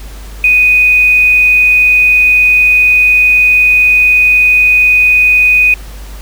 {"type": "tone with quantisation", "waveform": "sine", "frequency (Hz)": 2489, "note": "D#7", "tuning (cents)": 0, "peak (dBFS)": -4, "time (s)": [0.44, 5.74], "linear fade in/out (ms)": 2, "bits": 5, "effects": ["added 50 Hz sine -25 dBFS peak until 6.21 s", "pink hiss -35 dBFS RMS until 6.21 s"]}